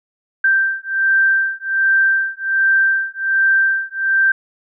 sine beating tone pair, 1568 / 1569.3 Hz, G6 / G6, 0 / +1 cents, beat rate 1.3 Hz, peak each -16 dBFS, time 0.44-4.32 s, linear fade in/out 5 ms, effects none

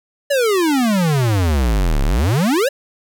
square exponential two-way sweep, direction down then up, 587.3 to 32.7 to 587.3 Hz, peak -14 dBFS, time 0.3-2.69 s, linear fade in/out 10 ms, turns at 2.03 s, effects none

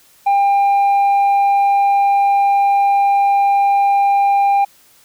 sine tone with tanh clipping, 799 Hz, G5, 33 cents sharp, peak -11 dBFS, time 0.26-4.65 s, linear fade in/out 10 ms, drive 3 dB, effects white hiss -50 dBFS RMS until 5.04 s

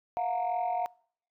sine tone cluster, 676 / 719 / 925 Hz, E5 / F#5 / A#5, +43 / -50 / -14 cents, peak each -35 / -28 / -34 dBFS, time 0.17-0.86 s, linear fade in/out 0 ms, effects noise-tail reverb RT60 0.6 s tail -26 dB re dry + tanh soft clip ceiling -23 dBFS

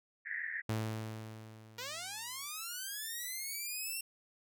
pink band-pass noise, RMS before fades -40 dBFS, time 0.25-0.62 s, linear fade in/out 20 ms, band 1700 to 2000 Hz, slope 96 dB/octave
sawtooth tone with exponential decay, 109.9 Hz, A2, 2 cents flat, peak -28 dBFS, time 0.69-2.49 s, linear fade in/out 5 ms, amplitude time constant 390 ms
5% pulse linear sweep, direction up, 466.2 to 2743 Hz, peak -29 dBFS, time 1.78-4.01 s, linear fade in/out 5 ms
effects none

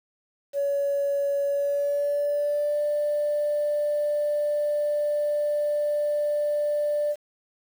sine tone with pitch glide, 564 to 590.7 Hz, C#5 to D5, +30 to +10 cents, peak -21 dBFS, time 0.53-7.16 s, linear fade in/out 50 ms, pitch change +80 cents, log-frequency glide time 1.46-2.79 s, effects tanh soft clip ceiling -18 dBFS + 8-bit

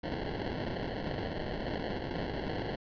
white noise with sample-and-hold, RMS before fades -36 dBFS, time 0.03-2.76 s, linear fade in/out 10 ms, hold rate 1225 Hz, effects resampled to 11025 Hz

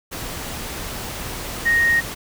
sine tone in noise, 1864.7 Hz, A#6, in tune, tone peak -14 dBFS, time 1.65-2.01 s, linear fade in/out 20 ms, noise pink, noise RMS -30 dBFS, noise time 0.11-2.15 s, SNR +13 dB, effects none

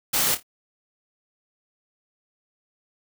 white noise with echo, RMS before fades -22 dBFS, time 0.13-0.35 s, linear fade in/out 10 ms, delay 27 ms, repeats 3, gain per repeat -11 dB, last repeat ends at 0.431 s, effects none

